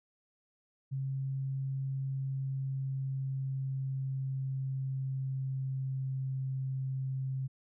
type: tone with pitch glide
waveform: sine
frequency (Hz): 134.8 to 132.64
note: C#3 to C3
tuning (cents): -48 to +24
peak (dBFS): -32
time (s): 0.91-7.48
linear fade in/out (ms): 20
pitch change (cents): -28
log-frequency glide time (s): 2.06-6.47
effects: none